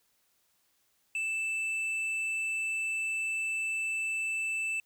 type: tone with hard clipping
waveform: sine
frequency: 2643 Hz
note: E7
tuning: 4 cents sharp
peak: -31 dBFS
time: 1.15-4.8 s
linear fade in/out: 2 ms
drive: 5 dB
effects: white hiss -72 dBFS RMS until 4.85 s